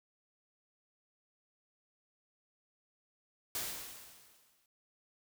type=noise with exponential decay; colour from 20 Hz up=white; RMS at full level=-36 dBFS; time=3.55-4.66 s; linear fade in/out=2 ms; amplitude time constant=240 ms; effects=none